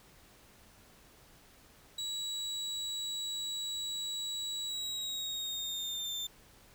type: tone with pitch glide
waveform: 35% pulse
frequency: 3900 to 3576 Hz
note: B7 to A7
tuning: -23 to +27 cents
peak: -34 dBFS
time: 1.98-6.27 s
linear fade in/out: 5 ms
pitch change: -150 cents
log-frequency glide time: 4.67-6.13 s
effects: pink hiss -60 dBFS RMS until 6.74 s